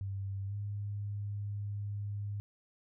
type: tone with pitch glide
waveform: sine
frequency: 98 to 102.22 Hz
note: G2 to G#2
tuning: 0 to -27 cents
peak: -35 dBFS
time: 0.01-2.4 s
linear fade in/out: 0 ms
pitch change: +73 cents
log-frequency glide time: 0.47-0.54 s
effects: none